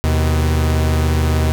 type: tone pair together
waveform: 45% pulse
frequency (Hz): 78.5 / 125.3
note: D#2 / B2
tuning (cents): +16 / +25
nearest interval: minor sixth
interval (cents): 809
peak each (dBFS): -14 / -20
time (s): 0.04-1.52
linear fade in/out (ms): 0
effects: none